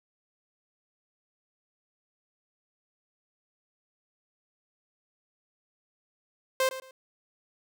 sawtooth tone with echo, 523.3 Hz, C5, in tune, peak -19 dBFS, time 6.6-6.69 s, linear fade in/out 2 ms, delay 110 ms, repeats 2, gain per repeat -13 dB, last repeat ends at 6.91 s, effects none

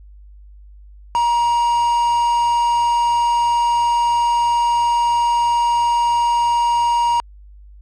triangle tone with quantisation, 947 Hz, A#5, 27 cents sharp, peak -12 dBFS, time 1.15-7.2 s, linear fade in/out 0 ms, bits 4, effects added 50 Hz sine -39 dBFS peak until 7.81 s + low-pass 5000 Hz 12 dB/octave

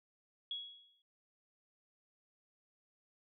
sine tone with exponential decay, 3338 Hz, G#7, 8 cents sharp, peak -36 dBFS, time 0.51-1.02 s, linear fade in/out 2 ms, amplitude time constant 110 ms, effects none

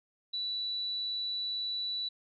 sine tone, 3951 Hz, B7, in tune, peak -32 dBFS, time 0.33-2.09 s, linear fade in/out 10 ms, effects none

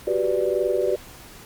sine chord, G major seventh, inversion third, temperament equal, 370 / 392 / 493.9 / 587.3 Hz, F#4 / G4 / B4 / D5, 0 / 0 / 0 / 0 cents, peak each -25 dBFS, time 0.07-0.96 s, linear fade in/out 5 ms, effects pink hiss -44 dBFS RMS until 1.45 s + Opus 48 kbps

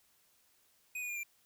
square tone with pitch steps, 2497 / 2456 / 2415 / 2375 Hz, D#7 / D#7 / D7 / D7, +6 / -23 / +48 / +19 cents, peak -38 dBFS, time 0.95-1.234 s, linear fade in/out 5 ms, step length 71 ms, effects white hiss -70 dBFS RMS until 1.45 s

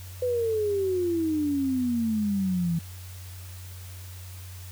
sine exponential sweep, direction down, 505 to 163.8 Hz, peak -23 dBFS, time 0.22-2.79 s, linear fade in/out 5 ms, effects added 91 Hz sine -39 dBFS peak until 4.71 s + white hiss -48 dBFS RMS until 4.71 s

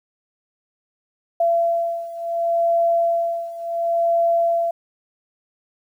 sine beating tone pair, 677 / 677.7 Hz, E5 / E5, +46 / +48 cents, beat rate 0.7 Hz, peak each -19 / -22 dBFS, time 1.4-4.71 s, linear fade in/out 5 ms, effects 9-bit

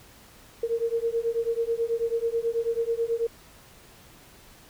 sine beating tone pair, 457.5 / 466.7 Hz, A#4 / A#4, -32 / +2 cents, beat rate 9.2 Hz, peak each -27 dBFS, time 0.63-3.27 s, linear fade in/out 5 ms, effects pink hiss -52 dBFS RMS until 4.69 s

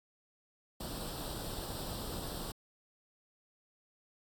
pink noise with comb filter, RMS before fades -41 dBFS, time 0.8-2.52 s, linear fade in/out 5 ms, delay 0.23 ms, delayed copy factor +0.75, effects AAC 64 kbps

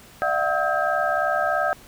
sine tone cluster, 601 / 679 / 742 / 1284 / 1593 Hz, D5 / F5 / F#5 / E6 / G6, +40 / -49 / +5 / -46 / +27 cents, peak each -26 dBFS, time 0.22-1.73 s, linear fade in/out 0 ms, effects pink hiss -48 dBFS RMS until 1.87 s

